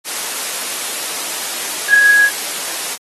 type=tone in noise; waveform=sine; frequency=1661.2 Hz; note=G#6; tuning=in tune; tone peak=-7 dBFS; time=1.88-2.3 s; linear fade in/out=50 ms; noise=white; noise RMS=-22 dBFS; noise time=0.04-2.98 s; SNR=+12 dB; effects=high-pass 300 Hz 12 dB/octave + AAC 32 kbps